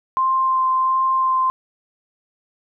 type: tone with vibrato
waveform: sine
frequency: 1046.5 Hz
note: C6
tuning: in tune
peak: -15 dBFS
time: 0.17-1.5 s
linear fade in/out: 0 ms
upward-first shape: sine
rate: 1.4 Hz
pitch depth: 9 cents each way
effects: none